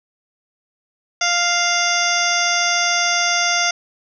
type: harmonic tone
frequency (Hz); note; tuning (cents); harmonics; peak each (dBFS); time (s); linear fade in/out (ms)
698.5; F5; 0; 1 / 2 / 3 / 4 / 5 / 7 / 8 / 9; -23 / -22 / -22 / -27 / -26 / -25 / -24 / -24; 1.21-3.71; 5
effects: none